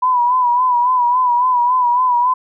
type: tone with vibrato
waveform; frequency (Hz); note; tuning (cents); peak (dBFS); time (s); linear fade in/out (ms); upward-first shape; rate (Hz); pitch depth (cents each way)
sine; 987.8; B5; 0; -11; 0.02-2.34; 10; sine; 3.6; 57
effects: none